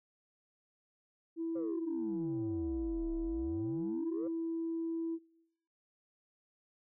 sine tone, 329.6 Hz, E4, in tune, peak -33 dBFS, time 1.36-5.19 s, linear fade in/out 50 ms
sine exponential two-way sweep, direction down then up, 542 to 32.47 to 542 Hz, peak -38 dBFS, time 1.55-4.28 s, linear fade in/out 10 ms, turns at 3.14 s
effects noise-tail reverb RT60 1.0 s tail -26 dB re dry + tanh soft clip ceiling -29 dBFS

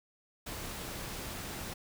pink noise, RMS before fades -41 dBFS, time 0.46-1.74 s, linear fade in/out 10 ms, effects none

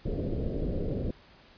pink low-pass noise, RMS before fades -31 dBFS, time 0.05-1.11 s, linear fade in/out 5 ms, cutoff 570 Hz, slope 48 dB/octave, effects pink hiss -56 dBFS RMS until 1.57 s + resampled to 11025 Hz

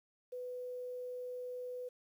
sine tone, 497.8 Hz, B4, 14 cents sharp, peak -40 dBFS, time 0.32-1.89 s, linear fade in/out 10 ms, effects 11-bit

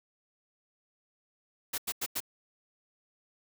white noise bursts, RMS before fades -33 dBFS, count 4, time 1.73-2.204 s, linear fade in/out 10 ms, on 51 ms, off 90 ms, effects none

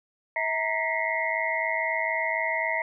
sine tone cluster, 647 / 928 / 1930 / 2034 / 2141 Hz, E5 / A#5 / B6 / C7 / C7, -32 / -8 / -40 / -50 / +39 cents, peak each -31 dBFS, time 0.36-2.82 s, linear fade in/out 2 ms, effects none

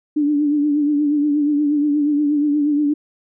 sine tone with vibrato, 293.8 Hz, D4, 1 cent sharp, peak -14 dBFS, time 0.16-2.94 s, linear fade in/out 10 ms, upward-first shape triangle, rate 8.4 Hz, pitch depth 58 cents each way, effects none

